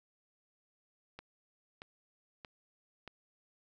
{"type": "click train", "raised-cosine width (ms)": 0.3, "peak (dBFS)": -30, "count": 4, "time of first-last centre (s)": [1.19, 3.077], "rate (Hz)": 1.59, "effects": []}